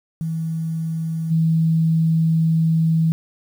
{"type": "tone with level steps", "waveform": "sine", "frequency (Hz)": 162.1, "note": "E3", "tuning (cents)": -29, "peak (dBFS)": [-21, -14], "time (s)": [0.21, 3.12], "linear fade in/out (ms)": 0, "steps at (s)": 1.3, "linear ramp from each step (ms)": 20, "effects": ["8-bit"]}